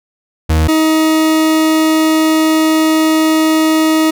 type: tone pair in turn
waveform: 40% pulse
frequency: 79 / 316 Hz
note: D#2 / D#4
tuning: +27 / +27 cents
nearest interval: 2 octaves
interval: 2400 cents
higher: second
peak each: -8 dBFS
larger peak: neither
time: 0.49-0.68 / 0.68-4.11 s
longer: second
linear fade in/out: 10 ms
effects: none